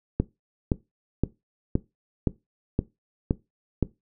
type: click train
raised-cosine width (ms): 3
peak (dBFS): -8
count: 8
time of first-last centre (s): 0.2-3.827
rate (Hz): 1.93
effects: noise-tail reverb RT60 0.2 s tail -18 dB re dry